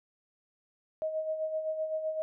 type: tone with tremolo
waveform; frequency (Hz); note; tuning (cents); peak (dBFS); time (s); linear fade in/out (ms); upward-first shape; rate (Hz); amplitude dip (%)
sine; 629; D#5; +19; -28; 1.02-2.22; 0; sine; 7.8; 55
effects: none